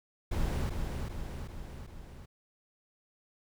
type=noise with echo; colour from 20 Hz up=brown; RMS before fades=-31 dBFS; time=0.31-0.7 s; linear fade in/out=10 ms; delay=390 ms; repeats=4; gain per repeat=-4 dB; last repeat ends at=2.26 s; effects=none